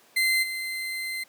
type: tone with level steps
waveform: 35% pulse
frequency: 2071 Hz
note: C7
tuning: 18 cents flat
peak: -19 / -28 dBFS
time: 0.16-1.24 s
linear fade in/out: 10 ms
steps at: 0.42 s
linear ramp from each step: 20 ms
effects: pink hiss -57 dBFS RMS until 1.28 s + high-pass 300 Hz 12 dB/octave